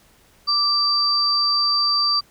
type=tone pair together; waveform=sine; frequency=1174.7 / 4673 Hz; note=D6 / D8; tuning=0 / -9 cents; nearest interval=2 octaves; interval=2391 cents; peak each=-23 / -17 dBFS; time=0.47-2.21 s; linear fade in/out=20 ms; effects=pink hiss -55 dBFS RMS until 2.3 s